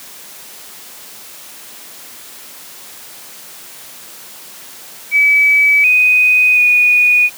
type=tone with pitch steps; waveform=sine; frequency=2289 / 2496 / 2465 Hz; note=D7 / D#7 / D#7; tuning=-45 / +5 / -17 cents; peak=-7 dBFS; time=5.11-7.3 s; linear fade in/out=50 ms; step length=730 ms; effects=white hiss -35 dBFS RMS until 7.37 s + high-pass 150 Hz 12 dB/octave